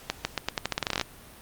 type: accelerating click train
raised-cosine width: 0.2 ms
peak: -8 dBFS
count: 16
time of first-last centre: 0.1-1.013 s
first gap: 150 ms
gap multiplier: 0.85
effects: pink hiss -49 dBFS RMS until 1.41 s + Opus 48 kbps